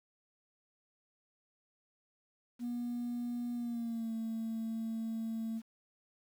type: tone with pitch glide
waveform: sine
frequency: 240.8 to 224.7 Hz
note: B3 to A3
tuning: -44 to +37 cents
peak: -33 dBFS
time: 2.59-5.62 s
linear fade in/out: 50 ms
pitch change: -119 cents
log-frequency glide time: 3.54-4.12 s
effects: tanh soft clip ceiling -33 dBFS + 10-bit